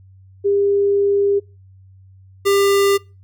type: tone pair in turn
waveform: sine / square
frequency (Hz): 401.5 / 398.3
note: G4 / G4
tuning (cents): +41 / +28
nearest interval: unison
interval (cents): 13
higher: first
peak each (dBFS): -13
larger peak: neither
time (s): 0.44-1.4 / 2.45-2.98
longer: first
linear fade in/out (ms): 20
effects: noise-tail reverb RT60 0.3 s tail -25 dB re dry + added 95 Hz sine -43 dBFS peak until 3.23 s